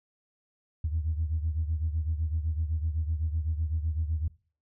sine beating tone pair, 77.7 / 85.6 Hz, D#2 / F2, -2 / -34 cents, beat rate 7.9 Hz, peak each -27 / -32 dBFS, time 0.84-4.28 s, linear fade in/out 5 ms, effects noise-tail reverb RT60 0.4 s tail -21 dB re dry + tanh soft clip ceiling -20 dBFS

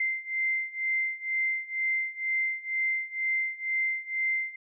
sine beating tone pair, 2083 / 2085.1 Hz, C7 / C7, -8 / -7 cents, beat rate 2.1 Hz, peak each -31 / -29 dBFS, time 0-4.56 s, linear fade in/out 5 ms, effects none

